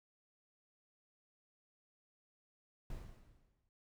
brown noise with exponential decay, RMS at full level -44 dBFS, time 2.9-3.69 s, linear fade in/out 2 ms, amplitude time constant 170 ms, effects noise-tail reverb RT60 0.1 s tail -18 dB re dry

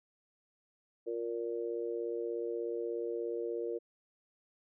harmonic tone, 116.7 Hz, A#2, 2 cents sharp, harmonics 3 / 4 / 5, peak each -38 / -36 / -45 dBFS, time 1.06-3.79 s, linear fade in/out 20 ms, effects none

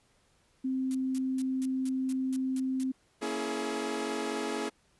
sine tone, 261.6 Hz, C4, in tune, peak -28 dBFS, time 0.64-2.92 s, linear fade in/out 10 ms
blue noise bursts, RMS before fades -42 dBFS, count 9, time 0.91-2.834 s, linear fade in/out 0 ms, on 36 ms, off 200 ms
sawtooth chord, A# half-diminished seventh, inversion none, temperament equal with one note detuned, 233.1 / 277.2 / 329.6 / 421.6 Hz, A#3 / C#4 / E4 / G#4, 0 / 0 / 0 / +26 cents, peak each -35 / -34 / -34 / -31 dBFS, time 3.21-4.7 s, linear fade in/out 20 ms
effects pink hiss -68 dBFS RMS until 4.99 s + resampled to 24000 Hz

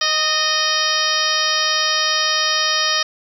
harmonic tone with a mistuned harmonic, 622.3 Hz, D#5, in tune, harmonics 1 / 2 / 3 / 4 / 5 / 6 / 7 / 8 / 9, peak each -29 / -23 / -23 / -28 / -24 / -25 / -27 / -23 / -23 dBFS, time 0.01-3.03 s, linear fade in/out 5 ms, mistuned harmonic 3, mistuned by -25 cents, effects 8-bit

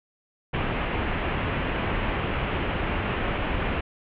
pink low-pass noise, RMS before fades -27 dBFS, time 0.53-3.81 s, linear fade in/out 10 ms, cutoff 3000 Hz, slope 48 dB/octave, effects none

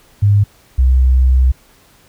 sine tone pair in turn, 102 / 64.11 Hz, G#2 / C2, -31 / -35 cents, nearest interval minor sixth, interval 804 cents, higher first, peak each -7 dBFS, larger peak neither, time 0.22-0.44 / 0.78-1.52 s, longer second, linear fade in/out 10 ms, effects pink hiss -49 dBFS RMS until 2.08 s

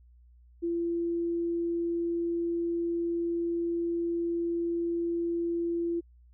sine tone, 339.9 Hz, F4, 47 cents flat, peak -27 dBFS, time 0.62-6.01 s, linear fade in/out 20 ms, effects added 60 Hz sine -54 dBFS peak until 6.33 s

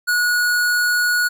square tone, 1457 Hz, F#6, 27 cents flat, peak -16 dBFS, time 0.07-1.29 s, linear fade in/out 20 ms, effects none

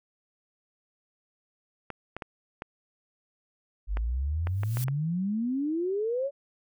clicks, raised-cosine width 0.5 ms, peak -20 dBFS, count 9, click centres 1.903 / 2.166 / 2.222 / 2.621 / 3.971 / 4.471 / 4.634 / 4.771 / 4.883 s
sine exponential sweep, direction up, 47.62 to 575 Hz, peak -26 dBFS, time 3.87-6.31 s, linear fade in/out 50 ms
blue noise with exponential growth, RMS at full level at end -35 dBFS, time 4.45-4.84 s, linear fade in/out 0 ms, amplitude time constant 83 ms
effects none

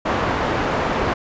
white low-pass noise, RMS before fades -21 dBFS, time 0.05-1.14 s, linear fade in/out 10 ms, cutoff 1100 Hz, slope 12 dB/octave, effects resampled to 16000 Hz

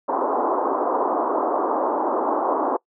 white band-pass noise, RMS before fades -22 dBFS, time 0.08-2.77 s, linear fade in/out 10 ms, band 270 to 1100 Hz, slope 48 dB/octave, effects noise-tail reverb RT60 0.1 s tail -23 dB re dry

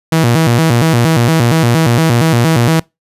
sawtooth tone with vibrato, 138.59 Hz, C#3, in tune, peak -4 dBFS, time 0.12-2.8 s, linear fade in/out 5 ms, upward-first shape square, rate 4.3 Hz, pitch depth 270 cents each way, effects noise-tail reverb RT60 0.2 s tail -24 dB re dry + resampled to 32000 Hz

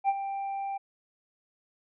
triangle tone with ADSR envelope, 788 Hz, G5, 9 cents sharp, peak -18 dBFS, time 0.04-0.78 s, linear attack 47 ms, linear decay 41 ms, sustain -11 dB, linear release 13 ms, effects resampled to 8000 Hz

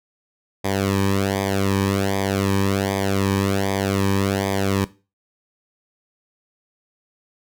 sawtooth tone with flanger, 98 Hz, G2, in tune, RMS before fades -21 dBFS, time 0.64-4.85 s, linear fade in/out 10 ms, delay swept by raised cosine 0.71 to 1.47 ms, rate 1.3 Hz, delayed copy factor -0.9, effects noise-tail reverb RT60 0.3 s tail -17 dB re dry

